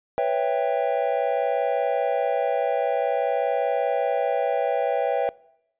triangle chord, C# half-diminished seventh, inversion third, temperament equal with one note detuned, 493.9 / 554.4 / 659.3 / 791.3 Hz, B4 / C#5 / E5 / G5, 0 / 0 / 0 / +16 cents, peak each -24 dBFS, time 0.18-5.29 s, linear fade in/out 0 ms, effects noise-tail reverb RT60 0.8 s tail -23 dB re dry + resampled to 8000 Hz

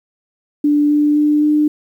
sine tone with pitch steps, 293.7 / 295.9 / 298.1 / 300.4 Hz, D4 / D4 / D4 / D4, 0 / +13 / +26 / +39 cents, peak -10 dBFS, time 0.64-1.68 s, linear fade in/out 5 ms, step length 260 ms, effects 8-bit

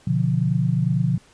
sine chord, B diminished, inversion none, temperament equal with one note detuned, 123.47 / 145.9 / 174.61 Hz, B2 / D3 / F3, 0 / -11 / 0 cents, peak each -22 dBFS, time 0.07-1.18 s, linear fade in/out 5 ms, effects pink hiss -54 dBFS RMS until 1.33 s + resampled to 22050 Hz

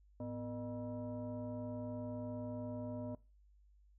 sine tone with frequency modulation, 250 Hz, B3, 21 cents sharp, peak -40 dBFS, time 0.2-3.15 s, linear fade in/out 2 ms, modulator 357 Hz, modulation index 1.2, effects noise-tail reverb RT60 0.3 s tail -21 dB re dry + added 50 Hz sine -63 dBFS peak until 3.98 s

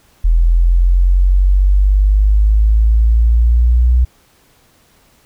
sine exponential sweep, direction up, 41.2 to 61.74 Hz, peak -7 dBFS, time 0.24-4.05 s, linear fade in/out 10 ms, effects pink hiss -52 dBFS RMS until 5.25 s

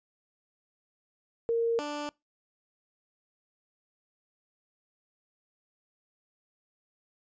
sine / 15% pulse tone pair in turn, 462.6 / 294 Hz, A#4 / D4, -13 / +2 cents, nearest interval minor sixth, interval 785 cents, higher first, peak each -24 / -27 dBFS, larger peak first, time 1.49-1.79 / 1.79-2.09 s, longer neither, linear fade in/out 0 ms, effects noise-tail reverb RT60 0.2 s tail -24 dB re dry + resampled to 16000 Hz

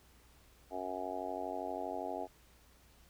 harmonic tone, 92.5 Hz, F#2, in tune, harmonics 3 / 4 / 5 / 6 / 7 / 8 / 9, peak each -46 / -46 / -46 / -50 / -42 / -44 / -44 dBFS, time 0.7-2.28 s, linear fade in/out 50 ms, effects added 60 Hz sine -65 dBFS peak until 3.09 s + pink hiss -65 dBFS RMS until 3.09 s

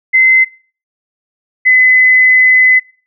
sine tone pair in turn, 2057 / 2022 Hz, C7 / B6, -30 / +40 cents, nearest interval unison, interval 30 cents, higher first, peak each -4 dBFS, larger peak neither, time 0.13-0.45 / 1.65-2.8 s, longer second, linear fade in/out 20 ms, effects noise-tail reverb RT60 0.4 s tail -21 dB re dry

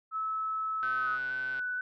sine tone with pitch glide, 1300 to 1275.5 Hz, E6 to D#6, -24 to +43 cents, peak -30 dBFS, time 0.11-1.19 s, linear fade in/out 50 ms, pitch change -33 cents, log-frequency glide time 0.93-1.06 s
click train, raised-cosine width 0.3 ms, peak -32 dBFS, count 101, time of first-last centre 0.83-1.593 s, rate 131 Hz
sine tone with vibrato, 1500 Hz, F#6, 23 cents sharp, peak -31 dBFS, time 0.83-1.81 s, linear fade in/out 2 ms, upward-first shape square, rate 2.1 Hz, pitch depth 14 cents each way
effects none

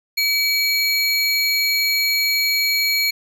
square tone pair together, 2286 / 4303 Hz, D7 / C8, -47 / +48 cents, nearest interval major seventh, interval 1095 cents, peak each -20 dBFS, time 0.17-3.11 s, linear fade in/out 10 ms, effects none

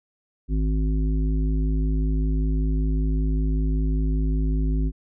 harmonic tone, 52.6 Hz, G#1, 23 cents sharp, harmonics 1 / 3 / 5 / 7, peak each -20 / -29 / -30 / -39 dBFS, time 0.48-4.92 s, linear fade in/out 50 ms, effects none

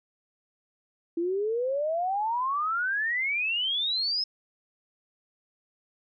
sine exponential sweep, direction up, 329.6 to 5220 Hz, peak -25 dBFS, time 1.17-4.24 s, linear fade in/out 5 ms, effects none

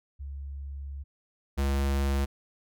sine / square tone pair in turn, 69.6 / 69.04 Hz, C#2 / C#2, +8 / -6 cents, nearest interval unison, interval 14 cents, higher first, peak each -35 / -25 dBFS, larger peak second, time 0.19-1.04 / 1.57-2.26 s, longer first, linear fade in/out 20 ms, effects none

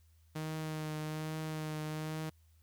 sawtooth tone with vibrato, 155.56 Hz, D#3, in tune, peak -33 dBFS, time 0.35-2.3 s, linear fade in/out 10 ms, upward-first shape triangle, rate 1.2 Hz, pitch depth 22 cents each way, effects added 80 Hz sine -62 dBFS peak until 2.62 s + white hiss -75 dBFS RMS until 2.62 s

